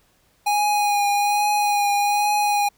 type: tone with vibrato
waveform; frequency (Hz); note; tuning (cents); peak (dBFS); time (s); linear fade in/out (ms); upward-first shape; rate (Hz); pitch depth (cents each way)
square; 823; G#5; -16; -18; 0.46-2.69; 10; triangle; 1.2; 23
effects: pink hiss -61 dBFS RMS until 2.77 s